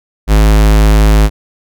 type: tone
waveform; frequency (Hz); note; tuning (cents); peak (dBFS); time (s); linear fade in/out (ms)
square; 52.8; G#1; +29; -5; 0.27-1.3; 50
effects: none